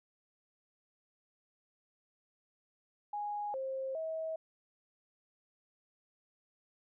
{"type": "tone with pitch steps", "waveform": "sine", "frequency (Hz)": [828, 531, 642], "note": ["G#5", "C5", "E5"], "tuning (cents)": [-5, 25, -46], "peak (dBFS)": -35, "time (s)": [3.13, 4.36], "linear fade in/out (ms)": 5, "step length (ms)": 410, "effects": []}